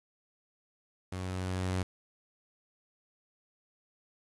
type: tone with level ramp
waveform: sawtooth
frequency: 92.5 Hz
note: F#2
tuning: in tune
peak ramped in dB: -32 to -25 dBFS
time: 1.12-1.83 s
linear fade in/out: 5 ms
effects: resampled to 24000 Hz + 9-bit